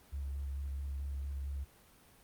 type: tone with vibrato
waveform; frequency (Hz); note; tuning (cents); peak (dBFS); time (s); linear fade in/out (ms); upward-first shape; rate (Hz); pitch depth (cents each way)
sine; 69.3; C#2; 0; -36; 0.12-1.65; 20; square; 4.5; 16
effects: pink hiss -62 dBFS RMS until 2.23 s + Opus 32 kbps